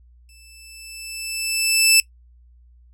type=tone with exponential growth; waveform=15% pulse; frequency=2640 Hz; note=E7; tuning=2 cents sharp; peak=-3 dBFS; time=0.29-2 s; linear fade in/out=1 ms; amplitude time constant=370 ms; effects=noise-tail reverb RT60 0.1 s tail -21 dB re dry + added 60 Hz sine -48 dBFS peak until 2.93 s